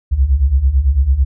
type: beating tone pair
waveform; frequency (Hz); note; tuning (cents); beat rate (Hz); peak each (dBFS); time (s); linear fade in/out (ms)
sine; 61.8 / 70.8; B1 / C#2; +2 / +37; 9; -15 / -11; 0.11-1.25; 20
effects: none